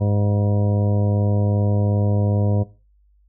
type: harmonic tone with a mistuned harmonic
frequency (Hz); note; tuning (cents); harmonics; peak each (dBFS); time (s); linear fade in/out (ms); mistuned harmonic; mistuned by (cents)
102.6; G#2; -21; 1 / 2 / 3 / 4 / 5 / 6 / 7 / 9; -17 / -25 / -32 / -33 / -30 / -32 / -38 / -39; 0-2.64; 20; 9; +63
effects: noise-tail reverb RT60 0.3 s tail -17 dB re dry + added 50 Hz sine -54 dBFS peak until 3.28 s